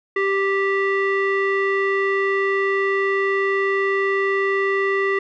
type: tone with low-pass filter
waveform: square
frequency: 392 Hz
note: G4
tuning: in tune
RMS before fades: -20 dBFS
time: 0.16-5.19 s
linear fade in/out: 5 ms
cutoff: 2000 Hz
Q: 3.5
effects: none